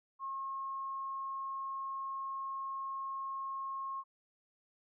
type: tone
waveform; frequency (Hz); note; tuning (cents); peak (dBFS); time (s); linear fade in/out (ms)
sine; 1080; C#6; -45; -37; 0.19-4.04; 50
effects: none